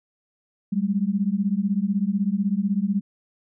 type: beating tone pair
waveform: sine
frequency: 192 / 208 Hz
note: G3 / G#3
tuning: -36 / +3 cents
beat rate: 16 Hz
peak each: -23 dBFS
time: 0.72-3.01 s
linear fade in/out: 10 ms
effects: none